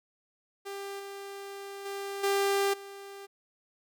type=tone with level steps; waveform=sawtooth; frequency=396.8 Hz; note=G4; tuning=21 cents sharp; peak=-33 / -36 / -31 / -21 / -39 dBFS; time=0.65-3.27 s; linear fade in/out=20 ms; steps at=0.99 / 1.85 / 2.23 / 2.73 s; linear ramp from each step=10 ms; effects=none